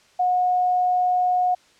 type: tone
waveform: sine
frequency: 726 Hz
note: F#5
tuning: 33 cents flat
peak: -17 dBFS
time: 0.19-1.55 s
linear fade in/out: 10 ms
effects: white hiss -56 dBFS RMS until 1.79 s + low-pass 6000 Hz 12 dB/octave